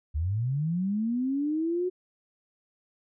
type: linear sweep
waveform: sine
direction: up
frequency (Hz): 69.6 to 369.9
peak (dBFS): -25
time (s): 0.14-1.9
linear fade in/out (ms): 20
effects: none